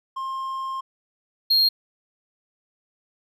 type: tone pair in turn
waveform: triangle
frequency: 1062 / 4235 Hz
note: C6 / C8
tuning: +25 / +20 cents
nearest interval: 2 octaves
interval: 2395 cents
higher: second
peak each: -25 / -14 dBFS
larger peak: second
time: 0.16-0.81 / 1.5-1.69 s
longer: first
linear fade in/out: 10 ms
effects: none